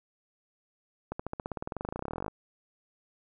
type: accelerating click train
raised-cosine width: 1 ms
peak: -20 dBFS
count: 30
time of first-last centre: 1.12-2.281 s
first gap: 75 ms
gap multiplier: 0.95
effects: none

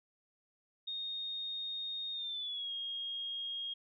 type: tone with pitch glide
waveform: sine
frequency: 3700 to 3258 Hz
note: A#7 to G#7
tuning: -14 to -34 cents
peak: -37 dBFS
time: 0.87-3.74 s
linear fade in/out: 10 ms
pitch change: -220 cents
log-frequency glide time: 2.13-2.72 s
effects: none

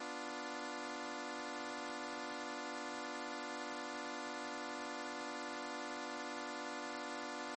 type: chord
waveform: 10% pulse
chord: B diminished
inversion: none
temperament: equal with one note detuned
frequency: 246.9 / 292.8 / 349.2 Hz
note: B3 / D4 / F4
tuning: 0 / -5 / 0 cents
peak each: -39 / -37 / -39 dBFS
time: 0-7.55 s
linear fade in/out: 5 ms
effects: MP3 32 kbps

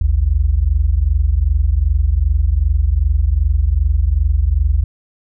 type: tone pair together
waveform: sine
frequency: 54.52 / 77.1 Hz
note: A1 / D#2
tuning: -15 / -15 cents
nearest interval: tritone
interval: 600 cents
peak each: -14 dBFS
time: 0.01-4.84 s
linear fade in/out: 5 ms
effects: none

